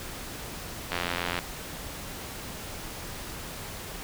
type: click train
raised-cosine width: 0.3 ms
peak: -12 dBFS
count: 42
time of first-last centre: 0.92-1.389 s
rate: 87.4 Hz
effects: pink hiss -39 dBFS RMS until 4.03 s